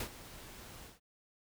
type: noise with ADSR envelope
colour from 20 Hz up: pink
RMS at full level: -37 dBFS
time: 0-1 s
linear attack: 4 ms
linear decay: 76 ms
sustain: -14 dB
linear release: 160 ms
effects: none